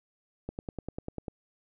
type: click train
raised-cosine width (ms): 2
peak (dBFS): -22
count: 9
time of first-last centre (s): 0.49-1.282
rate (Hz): 10.1
effects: none